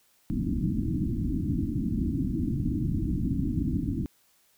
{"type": "low-pass noise", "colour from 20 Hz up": "white", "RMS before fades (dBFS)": -28, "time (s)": [0.3, 4.06], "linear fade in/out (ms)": 0, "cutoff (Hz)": 320, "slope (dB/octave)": 96, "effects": ["white hiss -65 dBFS RMS until 4.57 s"]}